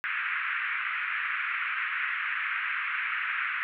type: band-pass noise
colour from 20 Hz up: pink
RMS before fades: -31 dBFS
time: 0.04-3.63 s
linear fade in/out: 0 ms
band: 1300 to 2500 Hz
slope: 48 dB/octave
effects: none